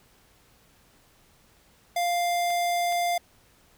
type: tone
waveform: square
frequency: 698.5 Hz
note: F5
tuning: in tune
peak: -24 dBFS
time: 1.96-3.18 s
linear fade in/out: 5 ms
type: clicks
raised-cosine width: 0.2 ms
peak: -26 dBFS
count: 2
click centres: 2.504 / 2.924 s
effects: pink hiss -60 dBFS RMS until 3.77 s